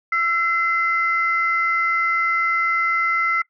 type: tone pair together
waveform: sine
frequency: 1340 / 2052 Hz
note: E6 / C7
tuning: +28 / -34 cents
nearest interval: perfect fifth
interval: 738 cents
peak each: -19 dBFS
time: 0.12-3.42 s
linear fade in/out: 5 ms
effects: noise-tail reverb RT60 0.1 s tail -22 dB re dry + tanh soft clip ceiling -9 dBFS